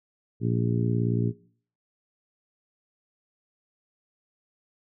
harmonic tone, 58.27 Hz, A#1, in tune, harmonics 2 / 3 / 4 / 5 / 6 / 7, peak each -25 / -29 / -31 / -33 / -35 / -36 dBFS, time 0.4-1.33 s, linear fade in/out 50 ms, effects noise-tail reverb RT60 0.5 s tail -19 dB re dry

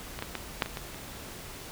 clicks, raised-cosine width 0.3 ms, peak -21 / -17 / -16 / -8 / -20 / -19 / -28 dBFS, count 7, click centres 0.19 / 0.224 / 0.353 / 0.622 / 0.66 / 0.772 / 0.945 s, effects pink hiss -43 dBFS RMS until 1.71 s

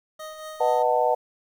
25% pulse tone with tremolo, 623 Hz, D#5, 2 cents sharp, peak -30 dBFS, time 0.19-0.83 s, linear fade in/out 10 ms, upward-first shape triangle, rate 4.4 Hz, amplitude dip 50%
sine chord, B dominant seventh, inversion none, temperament just, 493.9 / 617.4 / 740.8 / 889 Hz, B4 / D#5 / F#5 / A5, 0 / -14 / +2 / +18 cents, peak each -24 dBFS, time 0.6-1.15 s, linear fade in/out 10 ms
effects 9-bit

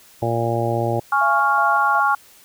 harmonic tone, 116.54 Hz, A#2, in tune, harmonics 1 / 2 / 3 / 4 / 5 / 6 / 7, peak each -23 / -30 / -25 / -28 / -25 / -28 / -26 dBFS, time 0.22-1 s, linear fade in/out 5 ms
sine chord, Db major, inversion second, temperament equal, 830.6 / 1108.7 / 1396.9 Hz, Ab5 / Db6 / F6, 0 / 0 / 0 cents, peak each -19 dBFS, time 1.12-2.15 s, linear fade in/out 5 ms
sine tone with tremolo, 682 Hz, F5, 41 cents flat, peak -23 dBFS, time 1.21-2 s, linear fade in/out 5 ms, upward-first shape square, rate 2.7 Hz, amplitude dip 55%
effects white hiss -49 dBFS RMS until 2.44 s

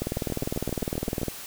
two click trains, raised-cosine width 2 ms, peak -18 / -14 dBFS, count 9 / 26, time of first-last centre 0.17-1.216 / 0.02-1.283 s, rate 7.65 / 19.8 Hz, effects white hiss -40 dBFS RMS until 1.46 s

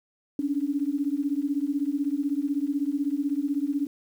sine beating tone pair, 277.2 / 293.2 Hz, C#4 / D4, 0 / -3 cents, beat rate 16 Hz, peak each -27 dBFS, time 0.39-3.87 s, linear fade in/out 2 ms, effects 9-bit

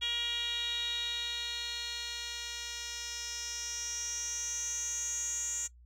10% pulse tone with band-pass filter sweep, 474.2 Hz, A#4, 30 cents sharp, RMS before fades -37 dBFS, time 0.01-5.68 s, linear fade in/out 20 ms, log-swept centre 3400 to 7000 Hz, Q 8.2, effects noise-tail reverb RT60 0.1 s tail -19 dB re dry + added 60 Hz sine -54 dBFS peak until 5.85 s

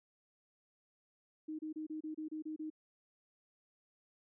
sine tone bursts, 311.1 Hz, D#4, in tune, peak -39 dBFS, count 9, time 1.48-2.702 s, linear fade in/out 10 ms, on 110 ms, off 29 ms, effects none

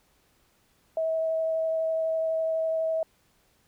sine tone with vibrato, 645 Hz, E5, 38 cents flat, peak -24 dBFS, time 0.97-3.03 s, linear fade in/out 2 ms, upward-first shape sine, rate 12 Hz, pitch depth 8 cents each way, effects pink hiss -66 dBFS RMS until 3.67 s

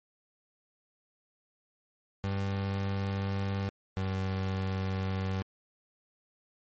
30% pulse tone pair in turn, 98 / 95.27 Hz, G2 / G2, 0 / -49 cents, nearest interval unison, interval 49 cents, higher first, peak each -27 dBFS, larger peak neither, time 2.24-3.69 / 3.97-5.42 s, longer neither, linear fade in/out 0 ms, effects low-pass 5000 Hz 12 dB/octave + MP3 32 kbps

